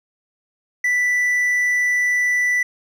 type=tone; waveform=triangle; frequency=1975.5 Hz; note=B6; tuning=in tune; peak=-14 dBFS; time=0.84-2.63 s; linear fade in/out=5 ms; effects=none